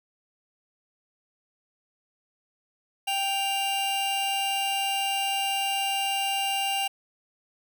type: tone pair together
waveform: 45% pulse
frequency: 784.9 / 2797 Hz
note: G5 / F7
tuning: +2 / +2 cents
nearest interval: octave + minor seventh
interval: 2200 cents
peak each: -28 dBFS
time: 3.07-6.88 s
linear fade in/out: 10 ms
effects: none